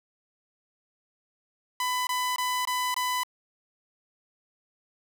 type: tone bursts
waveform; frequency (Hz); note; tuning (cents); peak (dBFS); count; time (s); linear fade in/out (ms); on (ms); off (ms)
sawtooth; 1000; B5; +21; -22; 5; 1.8-3.234; 2; 270; 21
effects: 8-bit